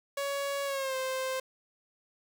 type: tone with pitch glide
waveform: sawtooth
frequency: 560 to 522.5 Hz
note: C#5 to C5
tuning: +18 to -2 cents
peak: -27 dBFS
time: 0.17-1.4 s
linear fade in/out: 5 ms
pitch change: -120 cents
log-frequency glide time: 0.65-0.96 s
effects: 9-bit